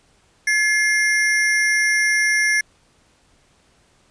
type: ring-modulated tone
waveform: square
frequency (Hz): 1916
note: A#6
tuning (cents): +47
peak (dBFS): -13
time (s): 0.47-2.61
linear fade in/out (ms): 5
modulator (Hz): 203
effects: pink hiss -58 dBFS RMS until 4.1 s + resampled to 22050 Hz